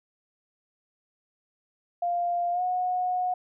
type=tone with pitch glide; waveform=sine; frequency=698.5 to 728.6 Hz; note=F5 to F#5; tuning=0 to -27 cents; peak=-24 dBFS; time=2.02-3.34 s; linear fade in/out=5 ms; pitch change=+73 cents; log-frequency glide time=2.52-2.62 s; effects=none